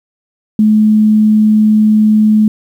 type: tone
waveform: sine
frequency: 214.5 Hz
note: A3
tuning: 44 cents flat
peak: -5 dBFS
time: 0.59-2.48 s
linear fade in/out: 2 ms
effects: 7-bit